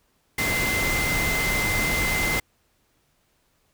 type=tone in noise; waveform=sine; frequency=2070 Hz; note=C7; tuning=19 cents flat; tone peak=-24 dBFS; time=0.38-2.4 s; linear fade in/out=5 ms; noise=pink; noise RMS=-26 dBFS; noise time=0.38-2.4 s; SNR=-1 dB; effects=pink hiss -67 dBFS RMS until 3.73 s